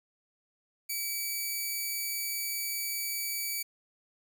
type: tone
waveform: 5% pulse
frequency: 2295 Hz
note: D7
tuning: 40 cents flat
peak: -22 dBFS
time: 0.89-3.63 s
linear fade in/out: 10 ms
effects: none